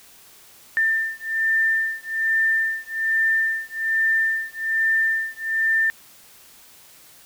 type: beating tone pair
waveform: sine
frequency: 1791 / 1792.2 Hz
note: A6 / A6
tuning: +30 / +31 cents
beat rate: 1.2 Hz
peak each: -22 dBFS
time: 0.77-5.9 s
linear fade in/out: 0 ms
effects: white hiss -49 dBFS RMS until 7.25 s